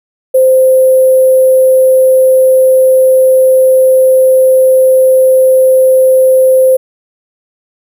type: tone with sample-and-hold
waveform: sine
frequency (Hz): 520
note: C5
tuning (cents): -11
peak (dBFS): -3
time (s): 0.34-6.77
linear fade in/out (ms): 10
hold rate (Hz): 11025
effects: none